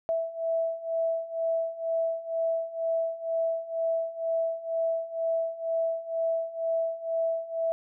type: beating tone pair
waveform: sine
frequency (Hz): 657 / 659.1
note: E5 / E5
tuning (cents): -6 / 0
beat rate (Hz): 2.1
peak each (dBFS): -31 / -28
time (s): 0.09-7.72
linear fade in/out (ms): 0
effects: none